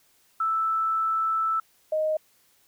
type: tone pair in turn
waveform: sine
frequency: 1318.5 / 622.2 Hz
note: E6 / D#5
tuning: 0 / 0 cents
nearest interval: octave + minor second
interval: 1300 cents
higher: first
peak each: -22 dBFS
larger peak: neither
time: 0.4-1.6 / 1.92-2.17 s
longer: first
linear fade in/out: 5 ms
effects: white hiss -63 dBFS RMS until 2.67 s